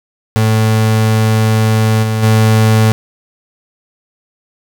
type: tone with level steps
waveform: 35% pulse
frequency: 110 Hz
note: A2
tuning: in tune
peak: -7 / -11 / -5 dBFS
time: 0.36-2.92 s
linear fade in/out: 0 ms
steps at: 2.02 / 2.22 s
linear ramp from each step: 20 ms
effects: none